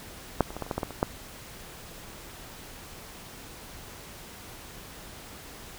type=clicks; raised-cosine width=1 ms; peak=-6 / -24 / -21 / -17 / -28 / -14 / -14 / -15 / -24 / -8 dBFS; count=10; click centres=0.407 / 0.505 / 0.566 / 0.623 / 0.665 / 0.712 / 0.78 / 0.832 / 0.907 / 1.029 s; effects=pink hiss -45 dBFS RMS until 5.78 s